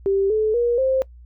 sine tone with pitch steps, 392 / 432.4 / 477.1 / 526.3 Hz, G4 / A4 / A#4 / C5, 0 / -30 / +40 / +10 cents, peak -16 dBFS, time 0.06-1.02 s, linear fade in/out 0 ms, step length 240 ms, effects noise-tail reverb RT60 0.1 s tail -22 dB re dry + added 60 Hz sine -41 dBFS peak until 1.25 s

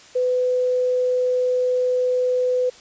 sine tone, 502 Hz, B4, 28 cents sharp, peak -17 dBFS, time 0.15-2.7 s, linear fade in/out 10 ms, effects white hiss -46 dBFS RMS until 2.8 s + resampled to 16000 Hz

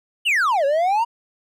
triangle exponential two-way sweep, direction down then up, 3080 to 540 to 961 Hz, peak -14 dBFS, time 0.25-1.05 s, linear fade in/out 20 ms, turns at 0.65 s, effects none

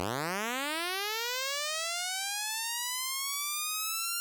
5% pulse linear sweep, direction up, 82.9 to 1400 Hz, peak -20 dBFS, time 0-4.2 s, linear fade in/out 0 ms, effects none

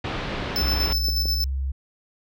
pink low-pass noise, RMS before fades -29 dBFS, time 0.04-0.93 s, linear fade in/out 5 ms, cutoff 3900 Hz, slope 24 dB/octave
square tone with tremolo, 5274 Hz, E8, in tune, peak -22 dBFS, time 0.56-1.44 s, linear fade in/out 0 ms, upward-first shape square, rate 8.3 Hz, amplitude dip 40%
clicks, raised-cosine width 2 ms, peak -20 dBFS, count 5, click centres 0.599 / 0.685 / 0.872 / 1.085 / 1.256 s
sine tone with pitch glide, 65 to 67.21 Hz, C2 to C2, -11 to +47 cents, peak -23 dBFS, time 0.6-1.72 s, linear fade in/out 10 ms, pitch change +58 cents, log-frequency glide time 0.9-1.35 s
effects none

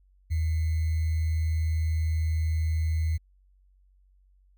sine tone with sample-and-hold, 79.9 Hz, D#2, 47 cents sharp, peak -23 dBFS, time 0.3-3.18 s, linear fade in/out 20 ms, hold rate 2100 Hz, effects added 47 Hz sine -58 dBFS peak until 4.57 s

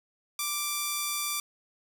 5% pulse tone, 1174.7 Hz, D6, in tune, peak -17 dBFS, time 0.39-1.4 s, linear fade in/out 2 ms, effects none

